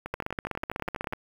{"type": "two click trains", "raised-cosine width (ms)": 0.5, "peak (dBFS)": [-19, -15], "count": [14, 17], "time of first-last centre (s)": [[0.06, 1.126], [0.14, 1.134]], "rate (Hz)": [12.2, 16.1], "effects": ["7-bit"]}